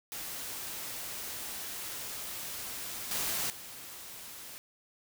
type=noise with level steps; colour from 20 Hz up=white; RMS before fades=-40 / -33 / -46 dBFS; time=0.12-4.58 s; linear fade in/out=0 ms; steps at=3.11 / 3.5 s; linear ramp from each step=2 ms; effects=none